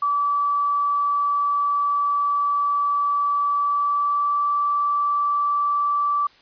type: tone with pitch glide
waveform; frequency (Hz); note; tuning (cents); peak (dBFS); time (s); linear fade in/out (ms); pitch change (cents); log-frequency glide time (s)
sine; 1153 to 1161; D6 to D6; -32 to -20; -18; 0.02-6.27; 5; +12; 3.56-4.46
effects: white hiss -53 dBFS RMS until 6.41 s + resampled to 11025 Hz